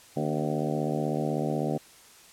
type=harmonic tone with a mistuned harmonic; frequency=76.1 Hz; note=D#2; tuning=38 cents flat; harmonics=2 / 3 / 4 / 5 / 6 / 7 / 8 / 9 / 10; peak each=-31 / -33 / -34 / -35 / -36 / -36 / -37 / -38 / -38 dBFS; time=0.16-1.78 s; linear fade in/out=10 ms; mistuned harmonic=4; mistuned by=-52 cents; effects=white hiss -53 dBFS RMS until 2.32 s + low-pass 11000 Hz 12 dB/octave